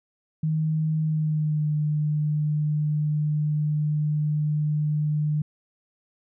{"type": "tone with pitch glide", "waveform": "sine", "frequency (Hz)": [156.7, 150.75], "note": ["D#3", "D3"], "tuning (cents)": [13, 46], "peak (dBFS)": -21, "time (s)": [0.43, 5.42], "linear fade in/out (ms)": 5, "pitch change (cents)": -67, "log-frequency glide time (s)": [1.01, 1.7], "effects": []}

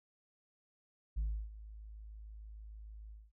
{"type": "tone with ADSR envelope", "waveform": "sine", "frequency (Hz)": 53.3, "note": "G#1", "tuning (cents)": 46, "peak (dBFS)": -29, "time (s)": [1.16, 3.32], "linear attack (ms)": 21, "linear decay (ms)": 310, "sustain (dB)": -18, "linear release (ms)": 210, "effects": ["tanh soft clip ceiling -31 dBFS"]}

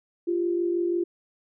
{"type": "tone pair together", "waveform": "sine", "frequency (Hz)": [345.5, 391.5], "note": ["F4", "G4"], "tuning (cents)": [-19, -2], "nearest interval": "major second", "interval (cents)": 217, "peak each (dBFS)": [-23, -31], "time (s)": [0.27, 1.04], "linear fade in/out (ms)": 10, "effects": []}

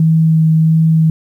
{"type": "tone with vibrato", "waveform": "sine", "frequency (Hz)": 160.1, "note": "D#3", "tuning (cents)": 50, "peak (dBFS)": -7, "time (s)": [0, 1.1], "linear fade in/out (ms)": 2, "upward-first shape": "sine", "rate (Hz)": 1.5, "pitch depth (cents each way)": 10, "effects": ["8-bit"]}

